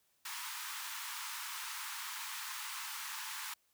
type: high-pass noise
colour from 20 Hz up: pink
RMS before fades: -43 dBFS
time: 0.25-3.54 s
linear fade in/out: 5 ms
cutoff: 870 Hz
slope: 96 dB/octave
effects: white hiss -75 dBFS RMS until 3.73 s